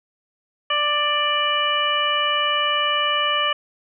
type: harmonic tone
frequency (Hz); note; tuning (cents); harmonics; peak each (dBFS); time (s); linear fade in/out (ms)
590; D5; +8; 1 / 2 / 3 / 4 / 5; -28 / -22 / -27 / -27 / -22; 0.7-3.53; 5
effects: none